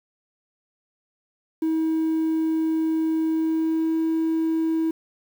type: tone with pitch glide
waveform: triangle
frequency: 320 to 322.8 Hz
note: D#4 to E4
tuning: +49 to -36 cents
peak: -17 dBFS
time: 1.62-4.91 s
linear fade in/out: 5 ms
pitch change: +15 cents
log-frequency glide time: 3.31-4.06 s
effects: tanh soft clip ceiling -15 dBFS + 8-bit